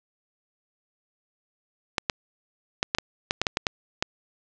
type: clicks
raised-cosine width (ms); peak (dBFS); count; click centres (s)
0.2; -5; 11; 1.982 / 2.098 / 2.829 / 2.949 / 2.985 / 3.309 / 3.416 / 3.468 / 3.571 / 3.668 / 4.025
effects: low-pass 7000 Hz 12 dB/octave